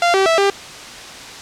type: tone with pitch steps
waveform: sawtooth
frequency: 693 / 386.1 / 657 / 397.4 Hz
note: F5 / G4 / E5 / G4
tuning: -14 / -26 / -6 / +24 cents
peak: -8 dBFS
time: 0.02-0.5 s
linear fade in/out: 2 ms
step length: 120 ms
effects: white hiss -33 dBFS RMS until 1.41 s + low-pass 6000 Hz 12 dB/octave